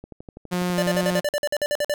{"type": "click train", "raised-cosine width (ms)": 2, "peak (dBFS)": -25, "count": 14, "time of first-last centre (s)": [0.04, 1.114], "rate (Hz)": 12.1}
{"type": "tone with vibrato", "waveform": "sawtooth", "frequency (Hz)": 177.8, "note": "F3", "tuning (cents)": 31, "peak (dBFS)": -18, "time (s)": [0.51, 1.21], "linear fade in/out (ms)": 20, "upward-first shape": "square", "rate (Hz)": 2.3, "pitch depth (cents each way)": 12}
{"type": "tone bursts", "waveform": "square", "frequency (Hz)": 587.3, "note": "D5", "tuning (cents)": 0, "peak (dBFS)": -21, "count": 13, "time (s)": [0.78, 1.939], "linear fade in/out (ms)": 0, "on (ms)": 43, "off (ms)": 50}
{"effects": []}